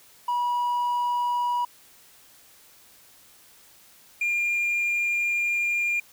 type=tone pair in turn; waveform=triangle; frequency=970 / 2404 Hz; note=B5 / D7; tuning=-31 / +40 cents; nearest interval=octave + major third; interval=1571 cents; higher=second; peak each=-20 dBFS; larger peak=neither; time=0.28-1.65 / 4.21-6 s; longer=second; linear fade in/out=5 ms; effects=tanh soft clip ceiling -16 dBFS + white hiss -54 dBFS RMS until 6.12 s